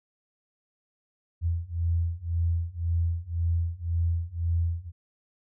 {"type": "beating tone pair", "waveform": "sine", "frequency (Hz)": [83.5, 85.4], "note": ["E2", "F2"], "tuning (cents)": [23, -38], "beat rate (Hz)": 1.9, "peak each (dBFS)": [-28, -27], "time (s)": [1.41, 4.92], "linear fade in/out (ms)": 50, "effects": []}